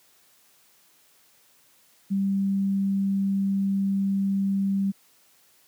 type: tone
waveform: sine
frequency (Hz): 196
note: G3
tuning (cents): 0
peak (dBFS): -21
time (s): 2.1-4.92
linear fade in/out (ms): 20
effects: white hiss -60 dBFS RMS until 5.67 s + high-pass 100 Hz 12 dB/octave